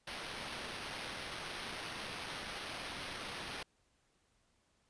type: noise with sample-and-hold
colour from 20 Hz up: blue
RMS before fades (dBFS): -44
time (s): 0.07-3.63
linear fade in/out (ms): 5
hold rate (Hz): 7350
effects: pink hiss -75 dBFS RMS until 4.89 s + resampled to 22050 Hz